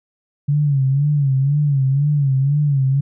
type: tone with vibrato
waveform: sine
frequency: 140.5 Hz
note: C#3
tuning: 24 cents sharp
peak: -13 dBFS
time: 0.48-3.01 s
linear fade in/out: 10 ms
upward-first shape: sine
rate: 2 Hz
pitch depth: 100 cents each way
effects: none